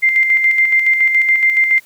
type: tone with tremolo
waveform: sine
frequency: 2093 Hz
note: C7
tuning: in tune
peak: -8 dBFS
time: 0.02-1.8 s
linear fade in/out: 20 ms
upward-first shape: square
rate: 7.1 Hz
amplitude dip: 45%
effects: white hiss -48 dBFS RMS until 1.85 s